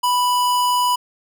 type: tone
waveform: square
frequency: 987.8 Hz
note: B5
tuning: in tune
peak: -16 dBFS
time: 0.03-0.96 s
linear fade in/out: 10 ms
effects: none